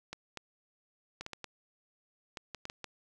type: clicks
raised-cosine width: 0.2 ms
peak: -23 dBFS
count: 11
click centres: 0.13 / 0.373 / 1.21 / 1.264 / 1.333 / 1.443 / 2.372 / 2.547 / 2.654 / 2.699 / 2.843 s
effects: none